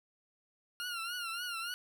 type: tone with vibrato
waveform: 20% pulse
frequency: 1400 Hz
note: F6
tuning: 4 cents sharp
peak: -32 dBFS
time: 0.8-1.74 s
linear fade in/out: 0 ms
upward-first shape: triangle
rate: 3.5 Hz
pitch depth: 100 cents each way
effects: none